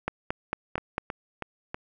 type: two click trains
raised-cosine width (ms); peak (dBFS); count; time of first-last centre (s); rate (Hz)
0.5; -17 / -12; 4 / 5; 0.78-1.745 / 0.08-0.981; 3.11 / 4.44
effects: none